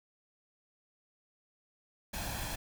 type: noise with comb filter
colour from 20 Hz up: pink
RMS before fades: -38 dBFS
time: 2.13-2.56 s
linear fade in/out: 10 ms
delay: 1.2 ms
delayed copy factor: +0.55
effects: none